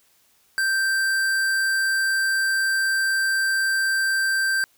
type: tone with hard clipping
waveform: sine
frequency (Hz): 1567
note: G6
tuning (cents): -1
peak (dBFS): -21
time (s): 0.58-4.64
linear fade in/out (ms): 0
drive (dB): 16
effects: white hiss -61 dBFS RMS until 4.77 s